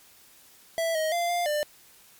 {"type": "tone with pitch steps", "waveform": "square", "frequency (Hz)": [660, 629, 691, 700, 596], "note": ["E5", "D#5", "F5", "F5", "D5"], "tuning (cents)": [2, 19, -19, 4, 25], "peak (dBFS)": -25, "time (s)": [0.78, 1.63], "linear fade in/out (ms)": 0, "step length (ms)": 170, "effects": ["white hiss -55 dBFS RMS until 2.19 s", "MP3 96 kbps"]}